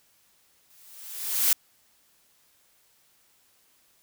blue noise with exponential growth, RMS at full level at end -19 dBFS, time 0.7-1.53 s, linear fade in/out 2 ms, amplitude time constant 180 ms, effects white hiss -64 dBFS RMS until 4.02 s

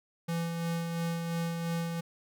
square tone with tremolo, 167.8 Hz, E3, 31 cents sharp, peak -30 dBFS, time 0.28-2.01 s, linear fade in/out 10 ms, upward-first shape sine, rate 2.9 Hz, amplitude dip 35%, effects none

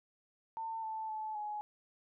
sine tone with pitch steps, 898 / 880 / 867 / 840 Hz, A5 / A5 / A5 / G#5, +35 / 0 / -26 / +19 cents, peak -37 dBFS, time 0.57-1.61 s, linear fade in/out 0 ms, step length 260 ms, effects none

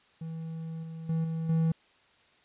triangle tone with level steps, 162.4 Hz, E3, 26 cents flat, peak -33 / -36 / -24 / -28 / -21 dBFS, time 0.21-1.72 s, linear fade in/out 5 ms, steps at 0.83 / 1.09 / 1.24 / 1.49 s, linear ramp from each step 5 ms, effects white hiss -63 dBFS RMS until 2.44 s + resampled to 8000 Hz

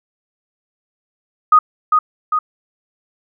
sine tone with echo, 1244.5 Hz, D#6, in tune, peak -5 dBFS, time 1.52-1.59 s, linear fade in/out 5 ms, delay 400 ms, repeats 2, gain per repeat -4 dB, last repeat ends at 2.39 s, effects none

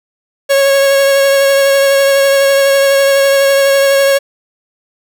45% pulse tone with vibrato, 551 Hz, C#5, 11 cents flat, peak -7 dBFS, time 0.49-4.19 s, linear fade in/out 20 ms, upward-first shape triangle, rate 12 Hz, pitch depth 19 cents each way, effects none

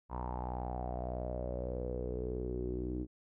sawtooth tone with low-pass filter sweep, 61.74 Hz, B1, in tune, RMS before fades -38 dBFS, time 0.09-3.07 s, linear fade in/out 50 ms, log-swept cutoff 970 to 320 Hz, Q 7.2, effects none

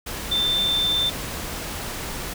sine tone in noise, 3561 Hz, A7, 20 cents sharp, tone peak -19 dBFS, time 0.31-1.1 s, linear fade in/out 10 ms, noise pink, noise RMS -31 dBFS, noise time 0.06-2.34 s, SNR +9 dB, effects none

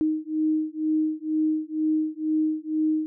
sine beating tone pair, 310.3 / 312.4 Hz, D#4 / D#4, -5 / +7 cents, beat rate 2.1 Hz, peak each -25 dBFS, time 0.01-3.06 s, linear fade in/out 0 ms, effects none

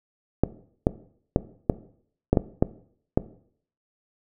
clicks, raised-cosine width 2 ms, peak -4 dBFS, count 8, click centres 0.436 / 0.869 / 1.361 / 1.698 / 2.33 / 2.372 / 2.625 / 3.175 s, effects noise-tail reverb RT60 0.6 s tail -17 dB re dry

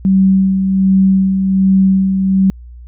sine tone with tremolo, 191.4 Hz, G3, 41 cents flat, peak -6 dBFS, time 0.05-2.5 s, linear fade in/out 0 ms, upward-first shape sine, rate 1.3 Hz, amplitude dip 45%, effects added 60 Hz sine -31 dBFS peak until 2.87 s

